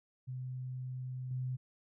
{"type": "tone with level steps", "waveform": "sine", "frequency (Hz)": 127.9, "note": "C3", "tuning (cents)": -39, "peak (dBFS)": [-38, -34], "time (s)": [0.27, 1.57], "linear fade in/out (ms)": 20, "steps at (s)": 1.31, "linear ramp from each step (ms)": 2, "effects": []}